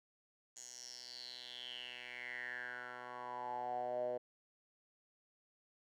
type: tone with band-pass filter sweep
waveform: 10% pulse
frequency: 123.47 Hz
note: B2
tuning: in tune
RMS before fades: -45 dBFS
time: 0.56-4.18 s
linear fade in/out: 10 ms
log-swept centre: 6900 to 550 Hz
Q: 7.4
effects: none